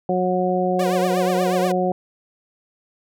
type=harmonic tone; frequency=182.5 Hz; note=F#3; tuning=24 cents flat; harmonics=1 / 2 / 3 / 4; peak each=-23 / -23 / -23 / -23 dBFS; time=0.09-1.92 s; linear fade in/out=2 ms
type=tone with vibrato; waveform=sawtooth; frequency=534 Hz; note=C5; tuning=35 cents sharp; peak=-21 dBFS; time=0.79-1.72 s; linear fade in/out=5 ms; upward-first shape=triangle; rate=8.3 Hz; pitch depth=250 cents each way
effects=none